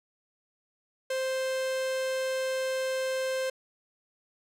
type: tone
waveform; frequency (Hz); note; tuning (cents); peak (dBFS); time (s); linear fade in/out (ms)
45% pulse; 523.3; C5; 0; -28; 1.1-3.5; 5
effects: low-pass 12000 Hz 12 dB/octave